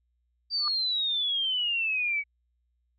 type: exponential sweep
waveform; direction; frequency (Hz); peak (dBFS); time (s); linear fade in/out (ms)
sine; down; 4699 to 2247; -25; 0.5-2.24; 50
type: tone with exponential growth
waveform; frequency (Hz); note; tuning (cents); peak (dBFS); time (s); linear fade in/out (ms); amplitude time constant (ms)
sine; 1200; D6; +37; -27; 0.57-0.68; 1; 23
effects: added 60 Hz sine -70 dBFS peak until 2.98 s